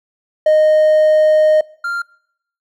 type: tone pair in turn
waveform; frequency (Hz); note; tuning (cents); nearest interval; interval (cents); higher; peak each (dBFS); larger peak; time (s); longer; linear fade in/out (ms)
triangle; 618 / 1391.8; D#5 / F6; -12 / -6; octave + major second; 1406; second; -5 / -16; first; 0.46-1.61 / 1.84-2.02; first; 5
effects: noise-tail reverb RT60 0.8 s tail -26 dB re dry + tanh soft clip ceiling -2 dBFS